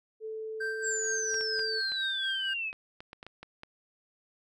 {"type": "tone", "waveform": "sine", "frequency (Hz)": 438.9, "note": "A4", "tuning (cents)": -4, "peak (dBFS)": -35, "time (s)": [0.2, 1.82], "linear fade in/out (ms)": 50}
{"type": "tone with tremolo", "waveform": "triangle", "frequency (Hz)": 1568, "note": "G6", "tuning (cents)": 0, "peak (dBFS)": -29, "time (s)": [0.6, 2.54], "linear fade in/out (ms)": 10, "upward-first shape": "sine", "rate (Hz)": 4.3, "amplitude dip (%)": 50}
{"type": "exponential sweep", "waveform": "sine", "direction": "down", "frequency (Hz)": [7770, 2510], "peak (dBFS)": -31, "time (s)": [0.82, 2.73], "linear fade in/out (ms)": 50}
{"type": "clicks", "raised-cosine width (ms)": 0.3, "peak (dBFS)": -28, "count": 11, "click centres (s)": [1.343, 1.41, 1.594, 1.92, 2.729, 3.005, 3.131, 3.229, 3.266, 3.43, 3.634]}
{"effects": []}